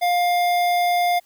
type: tone with notch filter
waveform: square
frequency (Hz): 705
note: F5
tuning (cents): +16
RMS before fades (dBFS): -19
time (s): 0.01-1.2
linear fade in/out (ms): 20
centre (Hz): 7400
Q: 1.2
effects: white hiss -59 dBFS RMS until 1.25 s